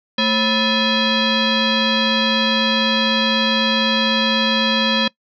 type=tone with frequency modulation; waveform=sine; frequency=1749 Hz; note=A6; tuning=11 cents flat; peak=-14 dBFS; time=0.18-5.08 s; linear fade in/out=5 ms; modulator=763 Hz; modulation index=3.2; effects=noise-tail reverb RT60 0.1 s tail -23 dB re dry